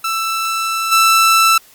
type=tone with level steps; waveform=sawtooth; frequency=1327 Hz; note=E6; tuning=11 cents sharp; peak=-13 / -5 dBFS; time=0.04-1.58 s; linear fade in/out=5 ms; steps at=0.91 s; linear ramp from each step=20 ms; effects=white hiss -46 dBFS RMS until 1.74 s + Opus 32 kbps